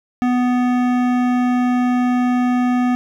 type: tone with hard clipping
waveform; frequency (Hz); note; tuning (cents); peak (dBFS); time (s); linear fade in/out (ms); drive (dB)
sine; 247.8; B3; +6; -16; 0.22-2.95; 0; 15
effects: none